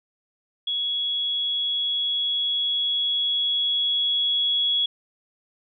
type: tone with level ramp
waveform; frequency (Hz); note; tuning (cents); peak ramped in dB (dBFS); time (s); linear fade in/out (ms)
sine; 3350; G#7; +14; -23 to -19; 0.67-4.86; 5
effects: none